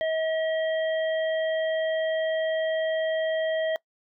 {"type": "harmonic tone", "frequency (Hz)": 639, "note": "D#5", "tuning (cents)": 46, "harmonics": [1, 3, 5], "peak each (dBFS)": [-24, -34, -38], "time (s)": [0.01, 3.76], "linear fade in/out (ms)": 0, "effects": ["noise-tail reverb RT60 0.1 s tail -22 dB re dry"]}